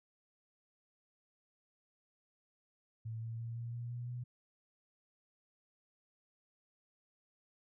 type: tone with pitch steps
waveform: sine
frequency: 112.5 / 114.14 / 115.8 / 117.48 / 119.19 / 120.92 / 122.68 Hz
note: A2 / A#2 / A#2 / A#2 / A#2 / B2 / B2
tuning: +39 / -36 / -11 / +14 / +39 / -36 / -11 cents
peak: -39 dBFS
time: 3.05-4.24 s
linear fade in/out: 10 ms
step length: 170 ms
effects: none